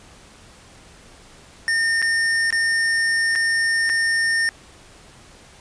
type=tone with dropouts; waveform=square; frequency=1821 Hz; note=A#6; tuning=41 cents flat; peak=-18 dBFS; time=1.68-4.49 s; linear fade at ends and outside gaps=0 ms; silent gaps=2.018-2.025 / 2.505-2.526 / 3.353-3.358 / 3.893-3.898 s; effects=pink hiss -47 dBFS RMS until 5.6 s + resampled to 22050 Hz